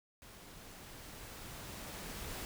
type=noise with level ramp; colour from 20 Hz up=pink; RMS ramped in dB=-55 to -43 dBFS; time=0.22-2.45 s; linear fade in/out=0 ms; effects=none